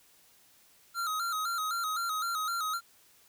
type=tone with vibrato; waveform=square; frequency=1318.5 Hz; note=E6; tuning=in tune; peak=-31 dBFS; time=0.94-2.81 s; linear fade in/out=50 ms; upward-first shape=square; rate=3.9 Hz; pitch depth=75 cents each way; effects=white hiss -62 dBFS RMS until 3.28 s